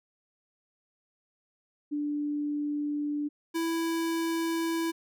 sine / square tone pair in turn, 293.7 / 330.3 Hz, D4 / E4, 0 / +4 cents, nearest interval major second, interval 204 cents, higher second, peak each -28 dBFS, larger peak neither, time 1.91-3.29 / 3.54-4.92 s, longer neither, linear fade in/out 20 ms, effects none

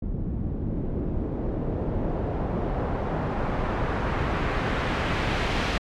pink noise with low-pass filter sweep, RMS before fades -27 dBFS, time 0.02-5.78 s, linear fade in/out 5 ms, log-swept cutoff 230 to 3200 Hz, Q 0.92, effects AAC 64 kbps

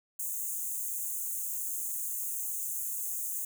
white high-pass noise, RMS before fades -35 dBFS, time 0.19-3.45 s, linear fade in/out 5 ms, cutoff 6400 Hz, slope 96 dB/octave, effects none

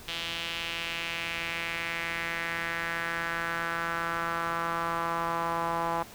sawtooth tone with band-pass filter sweep, 167.7 Hz, E3, 30 cents sharp, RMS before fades -32 dBFS, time 0.08-6.03 s, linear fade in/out 5 ms, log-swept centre 3200 to 930 Hz, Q 2.8, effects pink hiss -48 dBFS RMS until 6.14 s

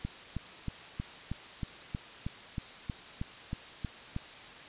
click train, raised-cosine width 5 ms, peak -22 dBFS, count 14, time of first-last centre 0.05-4.164 s, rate 3.16 Hz, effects white hiss -48 dBFS RMS until 4.68 s + resampled to 8000 Hz

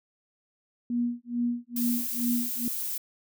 sine tone with tremolo, 240 Hz, B3, 49 cents flat, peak -23 dBFS, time 0.9-2.68 s, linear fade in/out 2 ms, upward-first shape sine, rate 2.3 Hz, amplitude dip 100%
violet noise, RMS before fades -32 dBFS, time 1.76-2.98 s, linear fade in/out 5 ms
effects none

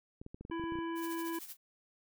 clicks, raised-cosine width 3 ms, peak -33 dBFS, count 11, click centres 0.215 / 0.264 / 0.345 / 0.41 / 0.451 / 0.499 / 0.597 / 0.639 / 0.722 / 0.755 / 0.788 s
harmonic tone, 332.3 Hz, E4, 14 cents sharp, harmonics 1 / 3 / 5 / 7 / 9, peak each -36 / -42 / -48 / -55 / -55 dBFS, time 0.51-1.39 s, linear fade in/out 5 ms
blue noise with tremolo, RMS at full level -45 dBFS, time 0.95-1.57 s, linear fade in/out 50 ms, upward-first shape sine, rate 13 Hz, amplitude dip 65%
effects none

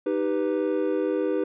triangle chord, Eb augmented, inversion none, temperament equal, 311.1 / 392 / 493.9 Hz, Eb4 / G4 / B4, 0 / 0 / 0 cents, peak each -25 dBFS, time 0.06-1.44 s, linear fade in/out 5 ms, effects resampled to 8000 Hz

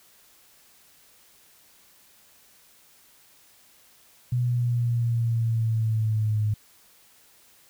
sine linear sweep, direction down, 123.47 to 105.7 Hz, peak -21 dBFS, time 4.32-6.54 s, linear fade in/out 5 ms, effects white hiss -57 dBFS RMS until 7.69 s

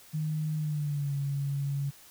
sine tone with pitch glide, 154.6 to 140.14 Hz, D#3 to C#3, -11 to +19 cents, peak -28 dBFS, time 0.13-1.91 s, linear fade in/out 20 ms, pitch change -170 cents, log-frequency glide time 0.56-1.14 s, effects white hiss -54 dBFS RMS until 2.1 s

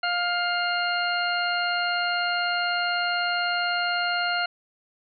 harmonic tone, 704 Hz, F5, 14 cents sharp, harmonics 1 / 2 / 3 / 4 / 6, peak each -28 / -26 / -34 / -31 / -32 dBFS, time 0.03-4.46 s, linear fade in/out 5 ms, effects none

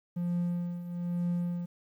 triangle tone with tremolo, 174.61 Hz, F3, in tune, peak -24 dBFS, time 0.16-1.66 s, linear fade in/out 10 ms, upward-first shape triangle, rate 1.1 Hz, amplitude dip 75%, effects tanh soft clip ceiling -20 dBFS + 11-bit

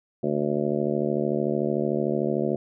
harmonic tone, 73.42 Hz, D2, in tune, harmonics 2 / 3 / 4 / 5 / 6 / 7 / 8 / 9, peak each -32 / -28 / -33 / -27 / -35 / -31 / -32 / -34 dBFS, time 0.23-2.56 s, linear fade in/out 5 ms, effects none

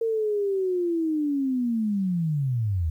sine linear sweep, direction down, 459.3 to 75.6 Hz, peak -22 dBFS, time 0.01-2.9 s, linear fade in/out 5 ms, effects 10-bit

